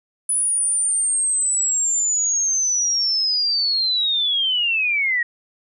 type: linear sweep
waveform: sine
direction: down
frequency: 9956 to 1870 Hz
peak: -17 dBFS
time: 0.29-5.23 s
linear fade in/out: 5 ms
effects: none